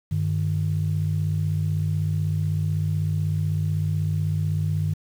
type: tone pair together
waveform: sine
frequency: 97.5 / 153.52 Hz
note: G2 / D#3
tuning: -9 / -23 cents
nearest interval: minor sixth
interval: 786 cents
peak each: -23 dBFS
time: 0.11-4.94 s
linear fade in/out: 10 ms
effects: tanh soft clip ceiling -14 dBFS + 8-bit